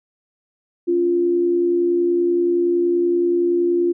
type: tone pair together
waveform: sine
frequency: 277.5 / 348.1 Hz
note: C#4 / F4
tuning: +2 / -6 cents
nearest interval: major third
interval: 392 cents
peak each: -26 / -15 dBFS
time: 0.87-3.93 s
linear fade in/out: 20 ms
effects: none